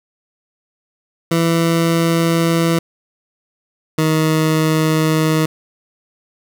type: tone pair in turn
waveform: 20% pulse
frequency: 166.3 / 157.56 Hz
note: E3 / D#3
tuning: +16 / +22 cents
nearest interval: minor second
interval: 94 cents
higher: first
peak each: -8 dBFS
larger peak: neither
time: 1.31-2.79 / 3.98-5.46 s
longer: neither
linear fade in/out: 5 ms
effects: none